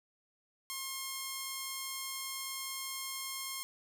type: tone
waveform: 5% pulse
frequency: 1071 Hz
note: C6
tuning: 40 cents sharp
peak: -26 dBFS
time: 0.7-3.63 s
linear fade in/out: 0 ms
effects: none